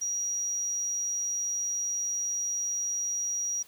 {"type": "tone", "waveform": "sine", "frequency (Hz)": 5750, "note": "F8", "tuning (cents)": 50, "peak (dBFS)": -28, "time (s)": [0.01, 3.63], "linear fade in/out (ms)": 10, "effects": ["white hiss -56 dBFS RMS until 3.67 s"]}